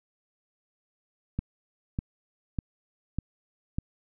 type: click train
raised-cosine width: 5 ms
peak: -16 dBFS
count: 5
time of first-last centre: 1.39-3.785 s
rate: 1.67 Hz
effects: none